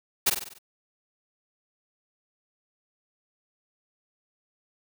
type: noise with echo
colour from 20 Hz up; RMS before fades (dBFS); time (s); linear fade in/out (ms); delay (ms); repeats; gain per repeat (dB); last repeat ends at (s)
white; -21; 0.26-0.3; 10; 48; 6; -5; 0.588
effects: none